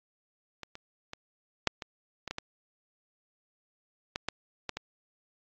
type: clicks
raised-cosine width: 0.2 ms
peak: -22 / -26 / -22 / -6 / -20 / -19 / -17 / -17 / -14 / -12 / -15 / -17 dBFS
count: 12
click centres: 0.633 / 0.754 / 1.134 / 1.673 / 1.822 / 2.277 / 2.31 / 2.384 / 4.159 / 4.286 / 4.693 / 4.77 s
effects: low-pass 6000 Hz 12 dB/octave + AAC 48 kbps